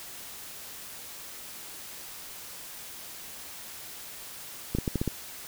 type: clicks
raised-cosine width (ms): 3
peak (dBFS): -14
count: 6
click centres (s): 4.75 / 4.786 / 4.878 / 4.957 / 5.015 / 5.077
effects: white hiss -43 dBFS RMS until 5.47 s